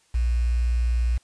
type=tone with quantisation; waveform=sine; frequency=59.5 Hz; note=A#1; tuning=36 cents sharp; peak=-19 dBFS; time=0.14-1.18 s; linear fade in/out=10 ms; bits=7; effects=white hiss -62 dBFS RMS until 1.23 s + resampled to 22050 Hz